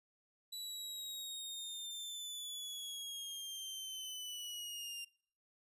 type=linear sweep; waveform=sawtooth; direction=down; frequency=3951 to 2785 Hz; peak=-40 dBFS; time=0.52-5.05 s; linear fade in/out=10 ms; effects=noise-tail reverb RT60 0.6 s tail -25 dB re dry + resampled to 32000 Hz